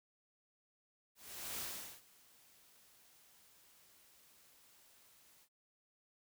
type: noise with ADSR envelope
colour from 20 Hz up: white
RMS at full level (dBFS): -42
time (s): 1.15-5.49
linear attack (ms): 440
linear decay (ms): 420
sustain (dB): -24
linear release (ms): 70
effects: none